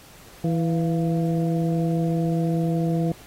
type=harmonic tone with a mistuned harmonic; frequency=164.81 Hz; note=E3; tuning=in tune; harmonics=1 / 2 / 3 / 4; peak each=-21 / -27 / -31 / -33 dBFS; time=0.44-3.12 s; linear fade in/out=2 ms; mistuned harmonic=4; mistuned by=+70 cents; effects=pink hiss -48 dBFS RMS until 3.26 s + AAC 48 kbps